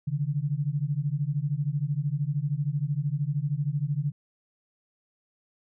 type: beating tone pair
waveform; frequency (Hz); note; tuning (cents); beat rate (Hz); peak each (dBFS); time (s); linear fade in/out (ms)
sine; 138.59 / 151.59; C#3 / D#3; 0 / -45; 13; -28; 0.07-4.12; 10
effects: none